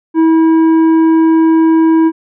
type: tone with tanh clipping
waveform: sine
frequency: 323.6 Hz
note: E4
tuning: 32 cents flat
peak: -7 dBFS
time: 0.14-2.12 s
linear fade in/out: 50 ms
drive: 8 dB
effects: none